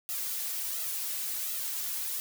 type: noise with flanger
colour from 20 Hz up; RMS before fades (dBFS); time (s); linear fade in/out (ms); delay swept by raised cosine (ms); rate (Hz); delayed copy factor
blue; -34; 0.09-2.2; 0; 1.5 to 3.5; 1.4; +0.85
effects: none